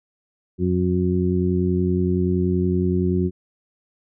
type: harmonic tone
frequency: 90.6 Hz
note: F#2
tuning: 36 cents flat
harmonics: 1 / 2 / 3 / 4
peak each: -23 / -21 / -27 / -23 dBFS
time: 0.58-3.31 s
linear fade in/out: 50 ms
effects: none